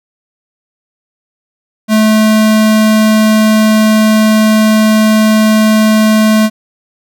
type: tone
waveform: square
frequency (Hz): 216.7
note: A3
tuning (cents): -26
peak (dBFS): -6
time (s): 1.88-6.5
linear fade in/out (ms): 50
effects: none